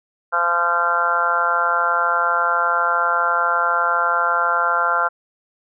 harmonic tone, 172.1 Hz, F3, 25 cents flat, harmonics 3 / 4 / 5 / 6 / 7 / 8 / 9, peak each -28 / -25 / -26 / -24 / -28 / -18 / -27 dBFS, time 0.32-5.09 s, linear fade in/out 20 ms, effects none

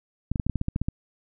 clicks, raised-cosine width 5 ms, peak -13 dBFS, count 11, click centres 0.316 / 0.358 / 0.398 / 0.466 / 0.497 / 0.557 / 0.614 / 0.684 / 0.761 / 0.816 / 0.885 s, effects none

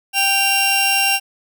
sawtooth tone pair together, 785.3 / 2771 Hz, G5 / F7, +3 / -14 cents, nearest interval octave + minor seventh, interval 2183 cents, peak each -16 / -12 dBFS, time 0.13-1.2 s, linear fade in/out 50 ms, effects none

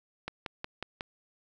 click train, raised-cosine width 0.3 ms, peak -19 dBFS, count 5, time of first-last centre 0.28-1.009 s, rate 5.49 Hz, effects none

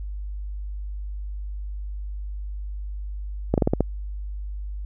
slowing click train, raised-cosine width 2 ms, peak -5 dBFS, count 6, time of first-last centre 3.54-3.807 s, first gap 38 ms, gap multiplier 1.17, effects added 50 Hz sine -29 dBFS peak until 4.85 s

